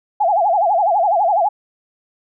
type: tone with vibrato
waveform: sine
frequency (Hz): 752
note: F#5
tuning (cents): +28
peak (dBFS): -12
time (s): 0.2-1.49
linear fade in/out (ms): 10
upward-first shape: sine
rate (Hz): 12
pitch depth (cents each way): 220
effects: none